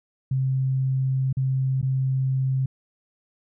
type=tone with dropouts; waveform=sine; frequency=132.2 Hz; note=C3; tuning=18 cents sharp; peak=-20 dBFS; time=0.31-2.66 s; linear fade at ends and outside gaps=5 ms; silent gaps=1.328-1.369 / 1.815-1.827 s; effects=none